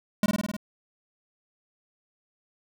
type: tone with echo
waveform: square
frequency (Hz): 207.7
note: G#3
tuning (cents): 0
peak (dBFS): -20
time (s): 0.23-0.26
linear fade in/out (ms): 2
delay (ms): 51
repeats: 6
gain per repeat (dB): -2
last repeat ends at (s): 0.566
effects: none